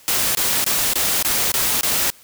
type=noise bursts; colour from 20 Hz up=white; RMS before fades=-19 dBFS; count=7; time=0.08-2.102 s; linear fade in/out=0 ms; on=270 ms; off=22 ms; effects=white hiss -48 dBFS RMS until 2.23 s